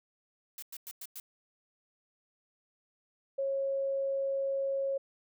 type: noise bursts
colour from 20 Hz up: blue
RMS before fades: -43 dBFS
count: 5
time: 0.58-1.2 s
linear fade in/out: 2 ms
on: 44 ms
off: 100 ms
type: tone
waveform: sine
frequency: 546 Hz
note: C#5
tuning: 26 cents flat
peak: -29 dBFS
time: 3.38-4.98 s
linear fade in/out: 10 ms
effects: none